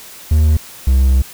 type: tone pair in turn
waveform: triangle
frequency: 77.3 / 65.47 Hz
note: D#2 / C2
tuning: -11 / +2 cents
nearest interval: minor third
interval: 287 cents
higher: first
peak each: -6 dBFS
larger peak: neither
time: 0.31-0.57 / 0.87-1.22 s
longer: second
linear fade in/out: 5 ms
effects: white hiss -36 dBFS RMS until 1.33 s